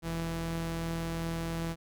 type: tone pair together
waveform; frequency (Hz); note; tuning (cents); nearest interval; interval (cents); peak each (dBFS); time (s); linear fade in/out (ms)
sawtooth; 42.12 / 165.7; E1 / E3; +38 / +9; 2 octaves; 2371; -36 / -29; 0.02-1.76; 50
effects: none